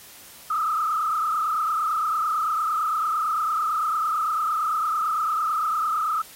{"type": "tone with frequency modulation", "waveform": "sine", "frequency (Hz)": 1266, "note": "D#6", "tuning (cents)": 30, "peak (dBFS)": -21, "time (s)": [0.5, 6.22], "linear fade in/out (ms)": 5, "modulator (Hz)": 28.9, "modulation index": 2.2, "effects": ["white hiss -46 dBFS RMS until 6.35 s", "AAC 48 kbps"]}